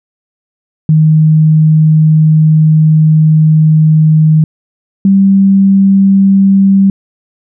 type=tone pair in turn; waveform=sine; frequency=156.2 / 194.99 Hz; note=D#3 / G3; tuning=+7 / -9 cents; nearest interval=major third; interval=384 cents; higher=second; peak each=-3 dBFS; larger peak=neither; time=0.89-4.44 / 5.05-6.9 s; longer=first; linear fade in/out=2 ms; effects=none